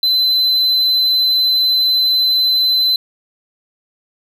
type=tone; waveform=triangle; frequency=4044 Hz; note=B7; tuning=40 cents sharp; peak=-10 dBFS; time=0.03-2.96 s; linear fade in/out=2 ms; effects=none